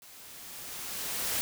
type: noise with level ramp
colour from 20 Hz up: white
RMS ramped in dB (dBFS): -52 to -30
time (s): 0.02-1.41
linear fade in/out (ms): 0
effects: none

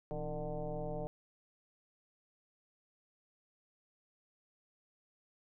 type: tone with frequency modulation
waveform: sine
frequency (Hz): 310.9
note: D#4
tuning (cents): -1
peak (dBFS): -36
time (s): 0.11-1.07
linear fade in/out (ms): 0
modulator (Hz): 145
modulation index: 2.8
effects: none

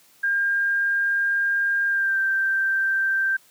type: tone with pitch glide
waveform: sine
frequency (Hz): 1606 to 1568.4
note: G6 to G6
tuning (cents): +41 to 0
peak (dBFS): -19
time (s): 0.23-3.37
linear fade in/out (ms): 10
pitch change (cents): -41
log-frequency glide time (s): 1.87-2.18
effects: white hiss -56 dBFS RMS until 3.5 s + high-pass 100 Hz 12 dB/octave

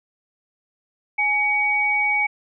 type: tone pair together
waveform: sine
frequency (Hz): 833 / 2255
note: G#5 / C#7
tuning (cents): +5 / +29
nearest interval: octave + perfect fourth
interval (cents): 1724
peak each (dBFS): -25 / -18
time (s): 1.18-2.27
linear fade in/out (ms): 10
effects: none

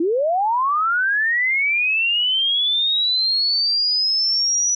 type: linear sweep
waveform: sine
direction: up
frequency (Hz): 311.1 to 5920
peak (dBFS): -16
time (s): 0-4.75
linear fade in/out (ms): 5
effects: none

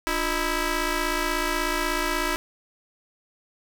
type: ring-modulated tone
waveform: 10% pulse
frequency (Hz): 323.4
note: E4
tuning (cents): -33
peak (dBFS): -12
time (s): 0.07-2.36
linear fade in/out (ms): 0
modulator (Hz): 675
effects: none

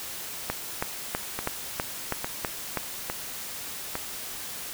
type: two click trains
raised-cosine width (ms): 0.5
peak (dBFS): -14 / -11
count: 4 / 8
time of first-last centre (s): 1.39-3.954 / 0.5-2.773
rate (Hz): 1.17 / 3.08
effects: white hiss -37 dBFS RMS until 4.73 s

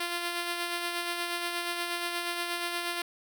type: tone with tremolo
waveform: 5% pulse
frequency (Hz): 346.6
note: F4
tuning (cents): -13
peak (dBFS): -18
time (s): 0-3.02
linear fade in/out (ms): 5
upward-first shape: sine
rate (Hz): 8.4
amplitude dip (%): 35
effects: none

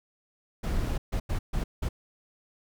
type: noise bursts at uneven times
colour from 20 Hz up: brown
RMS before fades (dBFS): -28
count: 5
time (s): 0.63-0.98 / 1.12-1.2 / 1.29-1.39 / 1.53-1.64 / 1.82-1.89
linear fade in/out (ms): 10
effects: none

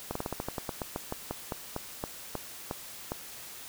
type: slowing click train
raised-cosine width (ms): 1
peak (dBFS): -18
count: 19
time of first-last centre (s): 0.11-3.119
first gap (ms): 44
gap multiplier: 1.14
effects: white hiss -45 dBFS RMS until 3.68 s

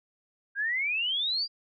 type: exponential sweep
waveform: sine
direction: up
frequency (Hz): 1581 to 4868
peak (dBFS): -26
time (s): 0.55-1.48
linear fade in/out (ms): 50
effects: none

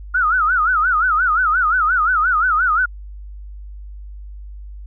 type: tone with vibrato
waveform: sine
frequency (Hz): 1363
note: F6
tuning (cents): -43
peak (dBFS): -13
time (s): 0.14-2.86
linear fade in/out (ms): 10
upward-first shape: sine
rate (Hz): 5.7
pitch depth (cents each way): 190
effects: added 50 Hz sine -31 dBFS peak until 4.86 s

